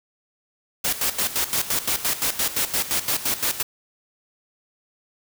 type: noise with tremolo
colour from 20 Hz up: white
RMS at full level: -22 dBFS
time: 0.84-3.63 s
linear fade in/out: 10 ms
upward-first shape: square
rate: 5.8 Hz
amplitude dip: 75%
effects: none